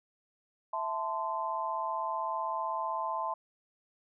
sine chord, A minor, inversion second, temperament equal with one note detuned, 659.3 / 880 / 1035.7 Hz, E5 / A5 / C6, 0 / 0 / -18 cents, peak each -38 / -35 / -34 dBFS, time 0.73-3.34 s, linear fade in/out 5 ms, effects none

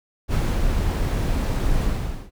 brown noise with ADSR envelope, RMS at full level -19 dBFS, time 0.28-2.31 s, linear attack 53 ms, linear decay 250 ms, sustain -2 dB, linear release 480 ms, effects none

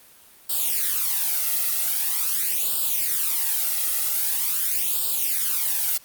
blue noise with flanger, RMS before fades -23 dBFS, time 0.49-5.98 s, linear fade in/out 10 ms, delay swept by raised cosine 0.24 to 1.54 ms, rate 0.44 Hz, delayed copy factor +1, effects white hiss -51 dBFS RMS until 6.04 s + Opus 32 kbps

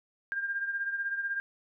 sine beating tone pair, 1600 / 1616 Hz, G6 / G#6, +35 / -48 cents, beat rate 16 Hz, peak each -31 / -38 dBFS, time 0.32-1.4 s, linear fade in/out 0 ms, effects none

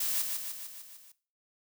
blue noise with echo, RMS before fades -31 dBFS, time 0-0.22 s, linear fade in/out 5 ms, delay 150 ms, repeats 6, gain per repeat -4 dB, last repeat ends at 1.12 s, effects noise-tail reverb RT60 0.4 s tail -18 dB re dry

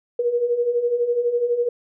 sine beating tone pair, 470.5 / 482.5 Hz, A#4 / B4, +16 / -40 cents, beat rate 12 Hz, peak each -25 / -19 dBFS, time 0.19-1.69 s, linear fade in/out 5 ms, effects none

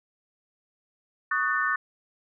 sine chord, D# half-diminished seventh, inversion third, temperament just, 1120.1 / 1244.5 / 1493.4 / 1792.1 Hz, C#6 / D#6 / F#6 / A6, +18 / 0 / +16 / +31 cents, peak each -30 / -30 / -28 / -27 dBFS, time 1.31-1.76 s, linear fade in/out 5 ms, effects none

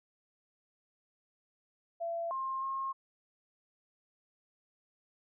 sine tone with pitch steps, 675 / 1062 / 1074 Hz, E5 / C6 / C6, +41 / +25 / +45 cents, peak -33 dBFS, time 2-2.93 s, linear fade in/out 20 ms, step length 310 ms, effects none

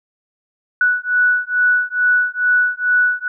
sine beating tone pair, 1476 / 1478.3 Hz, F#6 / F#6, -5 / -2 cents, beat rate 2.3 Hz, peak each -16 dBFS, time 0.81-3.28 s, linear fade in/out 2 ms, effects none

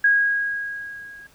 sine tone with level ramp, 1643 Hz, G#6, 19 cents flat, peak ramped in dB -12 to -40 dBFS, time 0.04-1.27 s, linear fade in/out 5 ms, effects pink hiss -55 dBFS RMS until 1.34 s

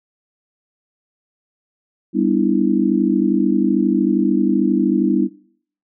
sine chord, E minor seventh, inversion first, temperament just, 197.78 / 247.2 / 296.7 / 329.6 Hz, G3 / B3 / D4 / E4, +16 / +2 / +18 / 0 cents, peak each -19 dBFS, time 2.13-5.29 s, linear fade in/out 50 ms, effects noise-tail reverb RT60 0.6 s tail -23 dB re dry

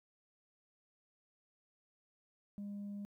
sine tone, 202.9 Hz, G#3, 40 cents flat, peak -39 dBFS, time 2.58-3.05 s, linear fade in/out 0 ms, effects tanh soft clip ceiling -40 dBFS + 13-bit

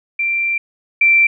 sine tone pair in turn, 2359 / 2348 Hz, D7 / D7, +7 / -1 cents, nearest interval unison, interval 8 cents, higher first, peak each -15 / -8 dBFS, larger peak second, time 0.19-0.58 / 1.01-1.27 s, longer first, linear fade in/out 5 ms, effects none

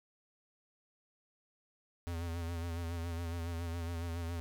square tone with vibrato, 84.5 Hz, E2, 43 cents sharp, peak -37 dBFS, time 2.07-4.4 s, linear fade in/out 0 ms, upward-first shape sine, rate 7.2 Hz, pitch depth 46 cents each way, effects none

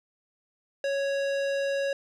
square tone with low-pass filter, 554.4 Hz, C#5, in tune, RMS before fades -28 dBFS, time 0.84-1.93 s, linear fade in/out 2 ms, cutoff 5000 Hz, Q 0.67, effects none

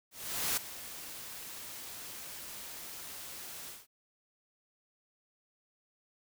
white noise with ADSR envelope, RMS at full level -31 dBFS, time 0.11-3.87 s, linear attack 460 ms, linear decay 10 ms, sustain -14 dB, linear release 190 ms, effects none

